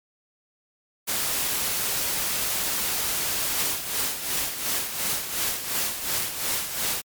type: noise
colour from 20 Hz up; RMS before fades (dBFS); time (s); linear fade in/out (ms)
white; -26; 1.07-3.64; 20
type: noise with tremolo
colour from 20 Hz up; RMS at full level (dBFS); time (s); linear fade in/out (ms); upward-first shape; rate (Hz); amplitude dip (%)
white; -25; 3.57-7.02; 20; sine; 2.8; 60
effects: MP3 96 kbps